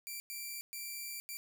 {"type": "tone bursts at uneven times", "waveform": "5% pulse", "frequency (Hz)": 2349, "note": "D7", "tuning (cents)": 0, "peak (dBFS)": -31, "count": 4, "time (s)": [[0.07, 0.2], [0.3, 0.61], [0.73, 1.2], [1.29, 1.37]], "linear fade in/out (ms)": 0, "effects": []}